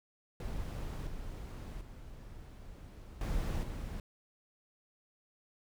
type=noise with level steps; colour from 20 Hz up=brown; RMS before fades=-39 / -43 / -49 / -34 / -40 dBFS; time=0.4-4 s; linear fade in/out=2 ms; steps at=1.07 / 1.81 / 3.21 / 3.63 s; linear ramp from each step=2 ms; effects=none